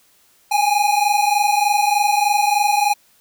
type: tone pair together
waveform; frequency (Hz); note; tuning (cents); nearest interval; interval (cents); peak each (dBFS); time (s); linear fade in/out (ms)
square; 811.7 / 835; G#5 / G#5; -40 / +9; unison; 49; -18; 0.51-2.94; 10
effects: white hiss -56 dBFS RMS until 3.2 s

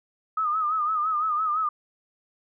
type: tone with vibrato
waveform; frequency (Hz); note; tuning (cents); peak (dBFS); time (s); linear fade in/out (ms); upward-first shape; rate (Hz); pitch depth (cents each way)
sine; 1248; D#6; +5; -22; 0.37-1.69; 5; sine; 5.9; 78
effects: none

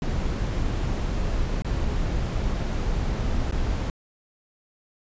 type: noise with dropouts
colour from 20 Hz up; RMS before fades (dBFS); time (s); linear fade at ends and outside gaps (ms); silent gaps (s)
brown; -25; 0.02-3.9; 1; 1.621-1.646 / 3.512-3.523
effects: resampled to 16000 Hz

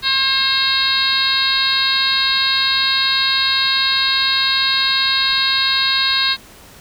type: harmonic tone with a mistuned harmonic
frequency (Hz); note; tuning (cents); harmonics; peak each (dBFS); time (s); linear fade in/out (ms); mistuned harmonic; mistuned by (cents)
535; C5; +38; 2 / 3 / 4 / 5 / 6 / 7 / 8 / 9; -25 / -22 / -26 / -25 / -27 / -18 / -19 / -26; 0.02-6.37; 50; 7; +24
effects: pink hiss -42 dBFS RMS until 6.8 s

